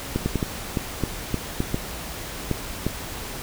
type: clicks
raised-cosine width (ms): 3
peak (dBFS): -9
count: 11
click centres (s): 0.16 / 0.26 / 0.357 / 0.428 / 0.772 / 1.037 / 1.343 / 1.604 / 1.744 / 2.513 / 2.866
effects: added 60 Hz sine -44 dBFS peak until 3.42 s + pink hiss -34 dBFS RMS until 3.42 s